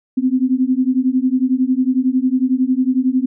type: beating tone pair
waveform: sine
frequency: 252.1 / 263.1 Hz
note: B3 / C4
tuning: +36 / +10 cents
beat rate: 11 Hz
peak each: -16 dBFS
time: 0.17-3.26 s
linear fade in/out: 10 ms
effects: none